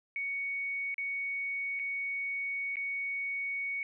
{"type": "tone with dropouts", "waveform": "sine", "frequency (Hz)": 2230, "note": "C#7", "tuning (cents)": 10, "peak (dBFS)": -32, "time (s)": [0.16, 3.83], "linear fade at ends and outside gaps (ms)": 1, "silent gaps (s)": [[0.943, 0.981], [1.792, 1.796], [2.757, 2.768]], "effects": []}